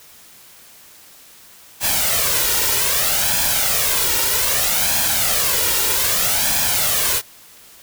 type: noise with flanger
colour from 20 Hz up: white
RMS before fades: -18 dBFS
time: 1.8-7.22 s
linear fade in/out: 50 ms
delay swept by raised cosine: 1.2 to 2.15 ms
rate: 0.63 Hz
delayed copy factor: +0.6
effects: white hiss -45 dBFS RMS until 7.82 s